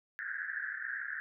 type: band-pass noise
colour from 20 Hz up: pink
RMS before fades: -39 dBFS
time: 0.19-1.2 s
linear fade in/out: 0 ms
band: 1500 to 1800 Hz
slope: 96 dB/octave
effects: none